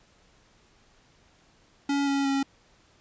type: tone with pitch steps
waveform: square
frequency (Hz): 281.5 / 277.8 / 274.1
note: C#4 / C#4 / C#4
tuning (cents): +27 / +4 / -19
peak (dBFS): -24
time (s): 1.89-2.43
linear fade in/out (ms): 5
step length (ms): 180
effects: pink hiss -61 dBFS RMS until 3 s + resampled to 16000 Hz